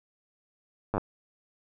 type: slowing click train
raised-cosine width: 1 ms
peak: -14 dBFS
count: 5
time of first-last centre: 0.94-0.98 s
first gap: 9 ms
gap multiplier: 1.07
effects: none